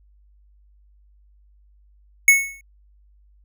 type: tone with exponential decay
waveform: square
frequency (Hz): 2203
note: C#7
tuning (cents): -11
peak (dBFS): -7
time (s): 2.28-2.61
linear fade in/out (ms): 2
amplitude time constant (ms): 70
effects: added 50 Hz sine -52 dBFS peak until 3.44 s

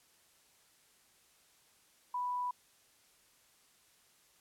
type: tone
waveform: sine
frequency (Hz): 987.8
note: B5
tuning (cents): 0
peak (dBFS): -33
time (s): 2.14-2.51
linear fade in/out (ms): 5
effects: white hiss -67 dBFS RMS until 4.4 s + low-pass 12000 Hz 12 dB/octave

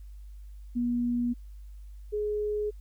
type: tone pair in turn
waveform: sine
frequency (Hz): 241.1 / 419.8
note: B3 / G#4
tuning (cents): -41 / +19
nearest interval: minor seventh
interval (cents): 960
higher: second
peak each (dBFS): -25 / -27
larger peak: first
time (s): 0.75-1.34 / 2.12-2.71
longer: neither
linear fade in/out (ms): 20
effects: added 50 Hz sine -42 dBFS peak until 2.8 s + white hiss -70 dBFS RMS until 2.8 s

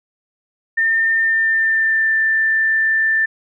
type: tone with pitch glide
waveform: sine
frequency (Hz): 1808 to 1776.9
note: A6 to A6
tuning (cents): +47 to +17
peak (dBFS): -13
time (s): 0.77-3.26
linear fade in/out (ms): 10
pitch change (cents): -30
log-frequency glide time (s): 1.16-2.15
effects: none

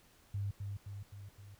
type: tone with echo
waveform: sine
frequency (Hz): 100.1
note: G2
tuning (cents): +37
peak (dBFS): -34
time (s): 0.34-0.51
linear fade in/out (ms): 5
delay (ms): 260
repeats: 4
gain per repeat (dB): -4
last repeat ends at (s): 1.55
effects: pink hiss -65 dBFS RMS until 1.59 s

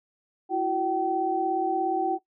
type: tone cluster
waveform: sine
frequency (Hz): 333.3 / 370.3 / 767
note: E4 / F#4 / G5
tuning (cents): +19 / +1 / -38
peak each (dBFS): -29 / -29 / -25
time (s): 0.49-2.19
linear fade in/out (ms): 50
effects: noise-tail reverb RT60 0.1 s tail -18 dB re dry

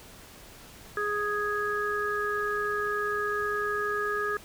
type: harmonic tone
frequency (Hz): 415.3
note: G#4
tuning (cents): 0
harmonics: 1 / 3 / 4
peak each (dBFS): -31 / -31 / -31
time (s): 0.97-4.37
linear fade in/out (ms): 2
effects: pink hiss -49 dBFS RMS until 4.44 s

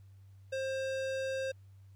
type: tone with hard clipping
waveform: sine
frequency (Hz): 531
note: C5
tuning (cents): +25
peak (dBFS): -35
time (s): 0.52-1.52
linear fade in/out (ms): 10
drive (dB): 18
effects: added 97 Hz sine -53 dBFS peak until 1.95 s + pink hiss -75 dBFS RMS until 1.95 s

